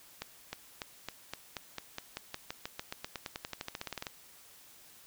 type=accelerating click train; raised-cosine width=0.2 ms; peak=-20 dBFS; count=29; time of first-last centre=0.22-4.068 s; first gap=310 ms; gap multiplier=0.93; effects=white hiss -57 dBFS RMS until 5.06 s